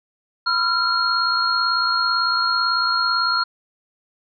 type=tone cluster; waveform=sine; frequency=1000 / 1323 / 1381 / 4280 Hz; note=B5 / E6 / F6 / C8; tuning=+21 / +6 / -20 / +38 cents; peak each=-28 / -28 / -19 / -22 dBFS; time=0.46-3.44 s; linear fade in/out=10 ms; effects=none